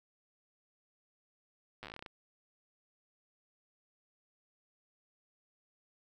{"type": "slowing click train", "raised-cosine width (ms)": 0.3, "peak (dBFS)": -29, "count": 13, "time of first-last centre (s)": [1.83, 2.062], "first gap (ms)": 8, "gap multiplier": 1.15, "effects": ["11-bit"]}